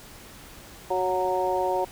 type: harmonic tone with a mistuned harmonic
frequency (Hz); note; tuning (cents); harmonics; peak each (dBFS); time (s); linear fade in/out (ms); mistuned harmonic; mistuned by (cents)
185; F#3; 0; 2 / 3 / 4 / 5; -28 / -28 / -28 / -28; 0.9-1.85; 10; 4; -20
effects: pink hiss -46 dBFS RMS until 1.91 s